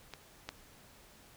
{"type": "clicks", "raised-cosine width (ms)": 0.2, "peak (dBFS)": [-26, -21], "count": 2, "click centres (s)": [0.137, 0.49], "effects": ["pink hiss -59 dBFS RMS until 1.36 s"]}